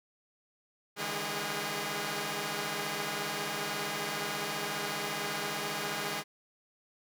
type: tone cluster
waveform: 5% pulse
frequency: 145.4 / 160.1 / 206.1 / 407.3 / 750 Hz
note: D3 / D#3 / G#3 / G#4 / F#5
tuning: -17 / +50 / -13 / -34 / +23 cents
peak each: -31 / -29 / -27 / -26 / -32 dBFS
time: 0.96-6.24 s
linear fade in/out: 50 ms
effects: none